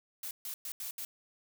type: noise bursts at uneven times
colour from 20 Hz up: blue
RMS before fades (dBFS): -40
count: 5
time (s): 0.23-0.31 / 0.45-0.54 / 0.65-0.72 / 0.8-0.91 / 0.98-1.05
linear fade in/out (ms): 2
effects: none